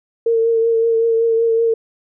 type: tone with vibrato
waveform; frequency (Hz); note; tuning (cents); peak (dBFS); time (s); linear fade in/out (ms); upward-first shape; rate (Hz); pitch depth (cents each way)
sine; 456.6; A#4; -36; -12; 0.26-1.74; 5; triangle; 5.3; 27
effects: none